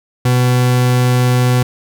40% pulse tone, 124.8 Hz, B2, 19 cents sharp, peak -9 dBFS, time 0.25-1.63 s, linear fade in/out 5 ms, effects none

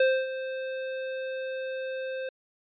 square tone with ADSR envelope, 523.3 Hz, C5, in tune, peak -19 dBFS, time 0-2.29 s, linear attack 4 ms, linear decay 260 ms, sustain -13 dB, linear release 3 ms, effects resampled to 8000 Hz

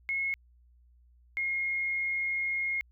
sine tone pair in turn, 2173 / 2147 Hz, C#7 / C7, -35 / +44 cents, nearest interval unison, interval 21 cents, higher first, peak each -28 dBFS, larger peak neither, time 0.09-0.34 / 1.37-2.81 s, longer second, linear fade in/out 0 ms, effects added 60 Hz sine -58 dBFS peak until 2.91 s

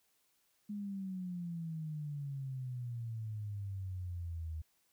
sine exponential sweep, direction down, 209.1 to 77.9 Hz, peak -38 dBFS, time 0.69-4.62 s, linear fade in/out 10 ms, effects white hiss -75 dBFS RMS until 4.92 s

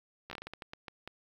slowing click train, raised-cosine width 0.3 ms, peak -26 dBFS, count 12, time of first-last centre 0.3-1.076 s, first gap 13 ms, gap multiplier 1.31, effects 9-bit

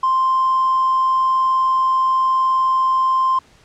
sine tone with hard clipping, 1046.5 Hz, C6, in tune, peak -14 dBFS, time 0.03-3.39 s, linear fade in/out 5 ms, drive 1 dB, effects pink hiss -51 dBFS RMS until 3.64 s + low-pass 7000 Hz 12 dB/octave

